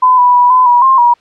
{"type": "tone with pitch steps", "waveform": "sine", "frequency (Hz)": [1012, 985, 979, 1012, 969, 1059, 959], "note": ["B5", "B5", "B5", "B5", "B5", "C6", "A#5"], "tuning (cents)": [42, -5, -15, 42, -33, 21, 49], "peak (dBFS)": -4, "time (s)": [0.02, 1.14], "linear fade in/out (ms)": 10, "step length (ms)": 160, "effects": ["white hiss -49 dBFS RMS until 1.2 s", "low-pass 3000 Hz 12 dB/octave"]}